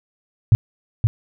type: tone with echo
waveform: sine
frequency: 110.8 Hz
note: A2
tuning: 13 cents sharp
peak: -7 dBFS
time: 0.52-0.55 s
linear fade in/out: 0 ms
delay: 520 ms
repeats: 1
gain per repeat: -4 dB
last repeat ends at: 1.07 s
effects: none